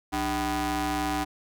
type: ring-modulated tone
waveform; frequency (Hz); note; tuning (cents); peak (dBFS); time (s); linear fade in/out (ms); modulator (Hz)
sawtooth; 233.1; A#3; 0; -19; 0.12-1.25; 20; 531
effects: none